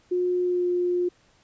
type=tone with pitch glide; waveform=sine; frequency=359.5 to 355.4 Hz; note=F#4 to F4; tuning=-50 to +30 cents; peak=-21 dBFS; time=0.11-1.09 s; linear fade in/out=10 ms; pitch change=-20 cents; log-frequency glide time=0.41-0.67 s; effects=pink hiss -61 dBFS RMS until 1.43 s + resampled to 16000 Hz